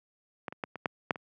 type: clicks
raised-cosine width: 0.5 ms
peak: -19 / -26 / -17 / -25 / -12 / -9 / -27 dBFS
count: 7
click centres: 0.482 / 0.525 / 0.638 / 0.757 / 0.858 / 1.108 / 1.158 s
effects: high-pass 150 Hz 12 dB/octave